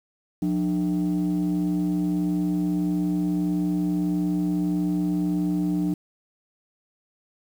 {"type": "tone pair together", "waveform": "sine", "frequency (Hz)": [178.38, 300], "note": ["F3", "D4"], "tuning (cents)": [37, 37], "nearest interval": "major sixth", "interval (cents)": 900, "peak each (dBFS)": -22, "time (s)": [0.42, 5.94], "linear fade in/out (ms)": 5, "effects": ["tanh soft clip ceiling -18 dBFS", "8-bit"]}